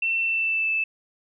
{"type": "tone with pitch glide", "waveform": "sine", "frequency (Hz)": [2691, 2631], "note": ["E7", "E7"], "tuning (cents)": [35, -4], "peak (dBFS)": -21, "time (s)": [0.02, 0.84], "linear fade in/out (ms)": 5, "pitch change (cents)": -39, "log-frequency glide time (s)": [0.22, 0.7], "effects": []}